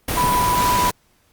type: tone in noise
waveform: sine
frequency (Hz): 987.8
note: B5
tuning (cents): 0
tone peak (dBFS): -16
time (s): 0.17-0.9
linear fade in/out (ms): 5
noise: pink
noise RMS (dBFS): -22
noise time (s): 0.08-0.91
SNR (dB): +3
effects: pink hiss -60 dBFS RMS until 1.32 s + Opus 32 kbps